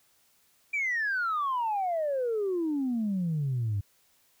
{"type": "exponential sweep", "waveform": "sine", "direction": "down", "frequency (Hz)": [2375, 96.5], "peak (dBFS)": -25, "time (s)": [0.73, 3.81], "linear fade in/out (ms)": 10, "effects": ["tanh soft clip ceiling -23 dBFS", "white hiss -66 dBFS RMS until 4.4 s"]}